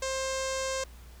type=tone with low-pass filter; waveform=sawtooth; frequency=529 Hz; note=C5; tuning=19 cents sharp; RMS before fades=-32 dBFS; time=0.02-0.84 s; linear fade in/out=5 ms; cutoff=7000 Hz; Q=3.3; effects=added 60 Hz sine -47 dBFS peak until 1.2 s + pink hiss -56 dBFS RMS until 1.2 s